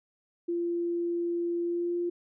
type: tone with pitch glide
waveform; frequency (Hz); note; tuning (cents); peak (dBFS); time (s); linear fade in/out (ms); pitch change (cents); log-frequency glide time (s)
sine; 343.8 to 348.2; F4 to F4; -27 to -5; -27; 0.48-2.1; 10; +22; 1.62-1.96
effects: none